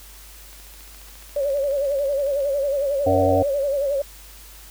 click train, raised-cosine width 0.2 ms, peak -29 dBFS, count 28, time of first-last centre 0.53-2.405 s, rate 14.4 Hz
sine tone with vibrato, 560 Hz, C#5, 18 cents sharp, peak -19 dBFS, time 1.36-4.02 s, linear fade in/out 5 ms, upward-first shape sine, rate 11 Hz, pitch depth 76 cents each way
harmonic tone, 94 Hz, F#2, 28 cents sharp, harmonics 1 / 3 / 5 / 7 / 8, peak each -23 / -23 / -23 / -23 / -23 dBFS, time 3.06-3.43 s, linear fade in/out 10 ms
effects added 50 Hz sine -44 dBFS peak until 4.7 s + white hiss -45 dBFS RMS until 4.7 s

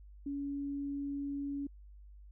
sine tone, 281.8 Hz, C#4, 29 cents sharp, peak -35 dBFS, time 0.26-1.67 s, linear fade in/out 5 ms, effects added 50 Hz sine -51 dBFS peak until 2.31 s

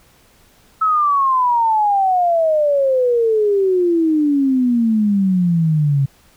sine exponential sweep, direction down, 1307 to 135.4 Hz, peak -12 dBFS, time 0.81-6.06 s, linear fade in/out 10 ms, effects pink hiss -52 dBFS RMS until 6.36 s

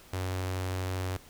sawtooth tone with notch filter, 92.5 Hz, F#2, in tune, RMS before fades -33 dBFS, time 0.13-1.17 s, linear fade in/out 5 ms, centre 190 Hz, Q 1.4, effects pink hiss -54 dBFS RMS until 1.29 s

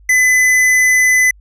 triangle tone with hard clipping, 2011 Hz, B6, 31 cents sharp, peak -10 dBFS, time 0.09-1.31 s, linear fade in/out 5 ms, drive 15 dB, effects added 50 Hz sine -41 dBFS peak until 1.4 s

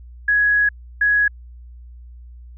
sine tone pair in turn, 1671 / 1671 Hz, G#6 / G#6, +10 / +10 cents, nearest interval unison, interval 0 cents, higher neither, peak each -13 dBFS, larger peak neither, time 0.28-0.69 / 1.01-1.28 s, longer first, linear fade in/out 5 ms, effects added 60 Hz sine -37 dBFS peak until 2.57 s

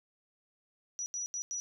sine tone bursts at uneven times, 5860 Hz, F#8, 18 cents flat, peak -34 dBFS, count 4, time 0.99-1.06 / 1.14-1.26 / 1.34-1.42 / 1.51-1.6 s, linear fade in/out 0 ms, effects none

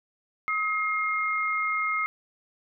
sine tone pair together, 1272 / 2131 Hz, D#6 / C7, +38 / +31 cents, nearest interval major sixth, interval 893 cents, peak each -27 dBFS, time 0.48-2.06 s, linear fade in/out 0 ms, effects none

